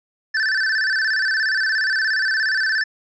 square tone with vibrato, 1645 Hz, G#6, 17 cents flat, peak -18 dBFS, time 0.34-2.84 s, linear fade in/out 10 ms, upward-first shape square, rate 17 Hz, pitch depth 110 cents each way, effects resampled to 16000 Hz

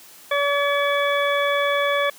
harmonic tone, 570 Hz, C#5, 48 cents sharp, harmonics 1 / 2 / 3 / 4 / 6, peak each -21 / -24 / -26 / -27 / -29 dBFS, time 0.31-2.1 s, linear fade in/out 5 ms, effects white hiss -46 dBFS RMS until 2.18 s + high-pass 150 Hz 12 dB/octave

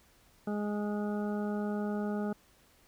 harmonic tone, 207.7 Hz, G#3, in tune, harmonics 1 / 2 / 3 / 4 / 6 / 7, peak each -32 / -38 / -42 / -44 / -48 / -49 dBFS, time 0.47-2.33 s, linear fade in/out 5 ms, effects pink hiss -64 dBFS RMS until 2.87 s

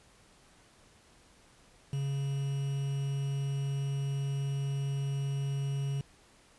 triangle tone with quantisation, 138.59 Hz, C#3, in tune, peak -28 dBFS, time 1.93-6.01 s, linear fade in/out 2 ms, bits 8, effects pink hiss -61 dBFS RMS until 6.58 s + resampled to 24000 Hz

